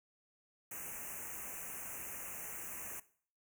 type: band-stop noise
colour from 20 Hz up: white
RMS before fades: -45 dBFS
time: 0.71-3 s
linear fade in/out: 5 ms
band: 2800 to 6000 Hz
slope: 96 dB/octave
effects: noise-tail reverb RT60 0.5 s tail -18 dB re dry